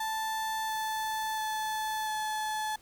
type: tone with pitch steps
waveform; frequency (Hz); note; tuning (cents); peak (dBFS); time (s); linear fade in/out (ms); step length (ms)
35% pulse; 880 / 873.9 / 867.9 / 861.9; A5 / A5 / A5 / A5; 0 / -12 / -24 / -36; -29; 0-2.76; 5; 690
effects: pink hiss -60 dBFS RMS until 2.81 s